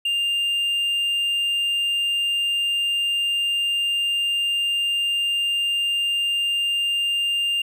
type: tone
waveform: triangle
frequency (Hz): 2800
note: F7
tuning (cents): +4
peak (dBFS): -18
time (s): 0.05-7.62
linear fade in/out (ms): 5
effects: none